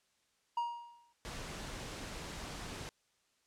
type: tone with exponential decay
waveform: triangle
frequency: 946 Hz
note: A#5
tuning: 25 cents sharp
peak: -28 dBFS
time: 0.57-1.13 s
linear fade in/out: 5 ms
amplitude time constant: 120 ms
type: noise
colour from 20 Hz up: pink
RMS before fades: -44 dBFS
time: 1.25-2.89 s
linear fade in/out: 0 ms
effects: white hiss -75 dBFS RMS until 3.46 s + low-pass 8000 Hz 12 dB/octave